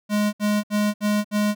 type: tone bursts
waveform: square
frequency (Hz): 208.5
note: G#3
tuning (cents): +7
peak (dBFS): -19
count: 5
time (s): 0.09-1.55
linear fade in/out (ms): 50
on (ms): 240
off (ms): 65
effects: none